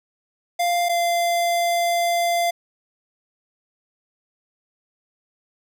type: tone pair in turn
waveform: square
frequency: 697 / 689.8 Hz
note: F5 / F5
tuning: -4 / -22 cents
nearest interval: unison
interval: 18 cents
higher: first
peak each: -19 dBFS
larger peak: neither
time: 0.59-0.89 / 0.89-2.51 s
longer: second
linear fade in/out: 10 ms
effects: none